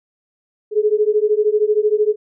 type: beating tone pair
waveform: sine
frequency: 417.1 / 430.1 Hz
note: G#4 / A4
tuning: +7 / -39 cents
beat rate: 13 Hz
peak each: -16 dBFS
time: 0.71-2.16 s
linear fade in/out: 50 ms
effects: none